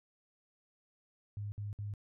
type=tone bursts; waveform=sine; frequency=103 Hz; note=G#2; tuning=14 cents flat; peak=-37 dBFS; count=3; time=1.37-1.938 s; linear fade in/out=0 ms; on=150 ms; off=59 ms; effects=none